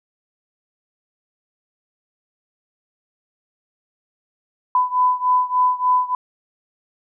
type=beating tone pair; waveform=sine; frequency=1000 / 1003.4 Hz; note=B5 / B5; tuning=+21 / +27 cents; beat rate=3.4 Hz; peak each=-17 / -19 dBFS; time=4.75-6.15 s; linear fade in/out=2 ms; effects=none